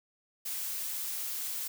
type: noise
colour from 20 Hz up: blue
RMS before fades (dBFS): -36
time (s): 0.45-1.68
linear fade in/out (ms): 10
effects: none